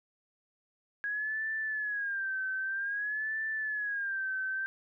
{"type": "tone with vibrato", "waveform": "sine", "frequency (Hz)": 1647, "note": "G#6", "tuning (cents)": -15, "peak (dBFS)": -31, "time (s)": [1.04, 4.66], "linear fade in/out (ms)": 0, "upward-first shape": "sine", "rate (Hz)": 0.52, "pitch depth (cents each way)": 120, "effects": []}